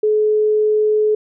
sine tone, 427 Hz, G#4, 48 cents sharp, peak -12 dBFS, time 0.03-1.15 s, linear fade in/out 5 ms, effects none

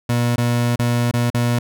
30% pulse tone with dropouts, 120 Hz, B2, 49 cents flat, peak -13 dBFS, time 0.09-1.59 s, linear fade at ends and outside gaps 5 ms, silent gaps 0.36-0.38 / 0.759-0.792 / 1.113-1.137 / 1.302-1.344 s, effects none

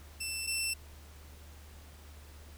15% pulse tone pair in turn, 2672 / 2683 Hz, E7 / E7, +23 / +30 cents, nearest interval unison, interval 7 cents, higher second, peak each -28 / -24 dBFS, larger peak second, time 0.2-0.47 / 0.47-0.74 s, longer neither, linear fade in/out 10 ms, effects added 74 Hz sine -50 dBFS peak until 2.57 s + pink hiss -57 dBFS RMS until 2.57 s

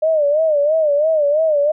sine tone with vibrato, 607 Hz, D#5, 43 cents flat, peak -12 dBFS, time 0.02-1.72 s, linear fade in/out 10 ms, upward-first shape sine, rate 3 Hz, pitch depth 110 cents each way, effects none

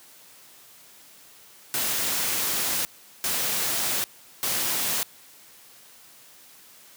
white noise bursts at uneven times, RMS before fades -26 dBFS, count 3, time 1.74-2.85 / 3.24-4.04 / 4.43-5.03 s, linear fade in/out 0 ms, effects white hiss -51 dBFS RMS until 6.96 s + high-pass 100 Hz 12 dB/octave

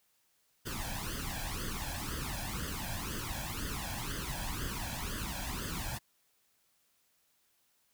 pink noise with flanger, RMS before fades -38 dBFS, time 0.65-5.99 s, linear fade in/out 20 ms, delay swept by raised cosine 0.62 to 1.24 ms, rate 2 Hz, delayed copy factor +0.8, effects white hiss -73 dBFS RMS until 7.93 s

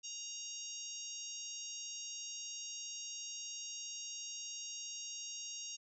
harmonic tone, 937 Hz, A#5, 9 cents sharp, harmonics 3 / 4 / 5 / 6 / 7 / 8, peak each -50 / -53 / -55 / -49 / -46 / -59 dBFS, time 0.03-5.77 s, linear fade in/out 20 ms, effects none

